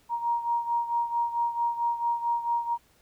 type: beating tone pair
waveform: sine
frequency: 940 / 944.5 Hz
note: A#5 / A#5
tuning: +14 / +22 cents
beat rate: 4.5 Hz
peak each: -26 / -31 dBFS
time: 0.09-2.78 s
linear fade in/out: 50 ms
effects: pink hiss -63 dBFS RMS until 3.01 s